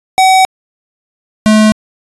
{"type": "tone pair in turn", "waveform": "square", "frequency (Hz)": [757, 215.4], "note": ["F#5", "A3"], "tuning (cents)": [39, -37], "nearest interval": "octave + minor seventh", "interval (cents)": 2176, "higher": "first", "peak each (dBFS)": -5, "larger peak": "neither", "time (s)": [[0.18, 0.45], [1.46, 1.72]], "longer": "first", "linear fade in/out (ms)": 0, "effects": ["resampled to 24000 Hz"]}